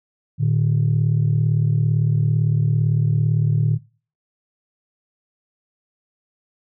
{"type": "tone pair together", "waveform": "sine", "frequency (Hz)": [112.9, 150.7], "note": ["A2", "D3"], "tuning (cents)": [45, 45], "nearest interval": "perfect fourth", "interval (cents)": 500, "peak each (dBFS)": -17, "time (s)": [0.38, 3.79], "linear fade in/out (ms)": 50, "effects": ["noise-tail reverb RT60 0.4 s tail -22 dB re dry", "tanh soft clip ceiling -10 dBFS"]}